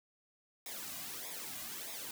white noise with flanger, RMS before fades -44 dBFS, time 0.66-2.11 s, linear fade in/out 2 ms, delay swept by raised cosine 0.67 to 2.27 ms, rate 1.6 Hz, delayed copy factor -0.75, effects none

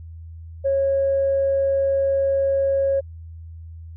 sine tone, 547 Hz, C#5, 23 cents flat, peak -16 dBFS, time 0.64-3.01 s, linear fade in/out 20 ms, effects tanh soft clip ceiling -12 dBFS + added 82 Hz sine -35 dBFS peak until 3.96 s

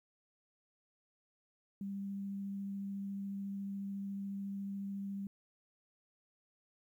sine tone with vibrato, 197.9 Hz, G3, 17 cents sharp, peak -38 dBFS, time 1.81-5.27 s, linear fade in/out 2 ms, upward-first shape triangle, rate 14 Hz, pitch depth 9 cents each way, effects 12-bit

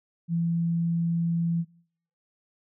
sine tone, 168.3 Hz, E3, 36 cents sharp, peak -23 dBFS, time 0.28-1.65 s, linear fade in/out 50 ms, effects noise-tail reverb RT60 0.6 s tail -22 dB re dry

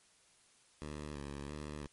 10% pulse tone with vibrato, 72.7 Hz, D2, 17 cents flat, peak -34 dBFS, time 0.82-1.87 s, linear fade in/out 0 ms, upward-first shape square, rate 1.5 Hz, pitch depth 45 cents each way, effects white hiss -67 dBFS RMS until 1.92 s + MP3 48 kbps

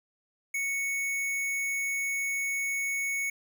square tone, 2217 Hz, C#7, in tune, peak -29 dBFS, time 0.54-3.3 s, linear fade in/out 5 ms, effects none

